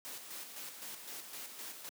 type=noise with tremolo; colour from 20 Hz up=white; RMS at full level=-45 dBFS; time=0.05-1.89 s; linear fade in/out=0 ms; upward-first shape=square; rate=3.9 Hz; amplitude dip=45%; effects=high-pass 200 Hz 12 dB/octave